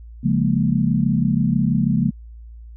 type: chord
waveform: sine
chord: Bb minor seventh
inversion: first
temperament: equal with one note detuned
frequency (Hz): 138.59 / 174.61 / 206.9 / 233.1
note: Db3 / F3 / Ab3 / Bb3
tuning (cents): 0 / 0 / -6 / 0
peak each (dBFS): -21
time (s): 0.23-2.11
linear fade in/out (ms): 20
effects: added 57 Hz sine -36 dBFS peak until 2.76 s